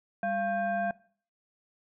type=tone with frequency modulation; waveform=sine; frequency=690 Hz; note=F5; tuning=21 cents flat; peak=-27 dBFS; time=0.23-0.91 s; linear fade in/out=2 ms; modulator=889 Hz; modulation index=0.8; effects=noise-tail reverb RT60 0.5 s tail -21 dB re dry